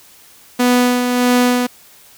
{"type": "tone with tremolo", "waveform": "sawtooth", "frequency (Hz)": 246.9, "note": "B3", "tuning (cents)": 0, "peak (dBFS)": -6, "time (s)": [0.59, 1.67], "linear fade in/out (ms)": 10, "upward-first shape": "sine", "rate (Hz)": 1.6, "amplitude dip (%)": 45, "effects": ["white hiss -45 dBFS RMS until 2.17 s"]}